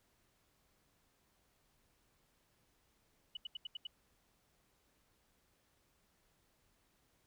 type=tone bursts; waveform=sine; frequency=2960 Hz; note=F#7; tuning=in tune; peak=-40 dBFS; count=6; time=3.35-3.87 s; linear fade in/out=5 ms; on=20 ms; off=80 ms; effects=pink hiss -75 dBFS RMS until 7.26 s